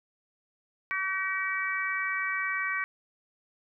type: harmonic tone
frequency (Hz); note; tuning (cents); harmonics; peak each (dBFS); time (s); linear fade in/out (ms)
381.5; G4; -47; 3 / 4 / 5 / 6; -35 / -34 / -32 / -33; 0.91-2.84; 0
effects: none